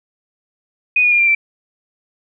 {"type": "tone with pitch steps", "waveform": "sine", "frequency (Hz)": [2485, 2448, 2411, 2376, 2340], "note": ["D#7", "D#7", "D7", "D7", "D7"], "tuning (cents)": [-3, -29, 45, 20, -7], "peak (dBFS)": -10, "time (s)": [0.96, 1.35], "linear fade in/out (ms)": 5, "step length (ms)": 78, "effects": []}